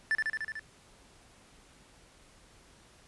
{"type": "tone with echo", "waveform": "triangle", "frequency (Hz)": 1762, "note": "A6", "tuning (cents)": 2, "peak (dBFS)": -23, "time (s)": [0.11, 0.15], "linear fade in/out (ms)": 0, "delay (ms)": 74, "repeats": 6, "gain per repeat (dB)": -2, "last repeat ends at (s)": 0.594, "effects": ["pink hiss -59 dBFS RMS until 3.07 s", "resampled to 24000 Hz"]}